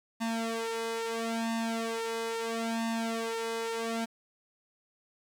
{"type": "tone with flanger", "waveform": "sawtooth", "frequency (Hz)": 227.7, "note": "A#3", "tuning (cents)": -40, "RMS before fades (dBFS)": -33, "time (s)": [0.2, 4.06], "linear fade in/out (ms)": 20, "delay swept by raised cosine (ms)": [1.1, 2.4], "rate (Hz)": 0.75, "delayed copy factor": 0.95, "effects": ["low-pass 10000 Hz 12 dB/octave", "9-bit"]}